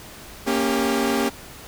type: chord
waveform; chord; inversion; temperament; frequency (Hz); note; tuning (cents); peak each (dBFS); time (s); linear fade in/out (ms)
sawtooth; G diminished; first; equal with one note detuned; 233.1 / 277.2 / 396.8; Bb3 / Db4 / G4; 0 / 0 / +21; -20; 0.46-1.3; 20
effects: pink hiss -41 dBFS RMS until 1.67 s